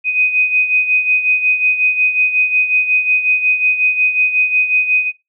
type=beating tone pair; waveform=sine; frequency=2500 / 2505.5 Hz; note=D#7 / D#7; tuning=+8 / +11 cents; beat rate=5.5 Hz; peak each=-13 / -19 dBFS; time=0.04-5.12 s; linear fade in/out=50 ms; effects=noise-tail reverb RT60 0.2 s tail -17 dB re dry